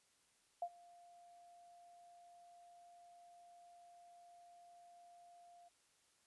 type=tone with ADSR envelope; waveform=sine; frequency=698.5 Hz; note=F5; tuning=in tune; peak=-36 dBFS; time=0.62-5.69 s; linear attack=3 ms; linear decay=61 ms; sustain=-24 dB; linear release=14 ms; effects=white hiss -75 dBFS RMS until 6.26 s + resampled to 24000 Hz